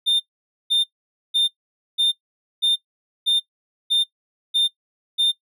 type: tone bursts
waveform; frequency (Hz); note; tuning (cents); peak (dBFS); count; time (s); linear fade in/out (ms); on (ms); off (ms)
triangle; 3614; A7; +46; -14; 9; 0.06-5.32; 20; 140; 500
effects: noise-tail reverb RT60 0.1 s tail -19 dB re dry